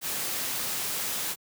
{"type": "noise", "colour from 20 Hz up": "white", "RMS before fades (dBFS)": -31, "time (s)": [0.01, 1.36], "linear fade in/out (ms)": 50, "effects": ["high-pass 100 Hz 12 dB/octave"]}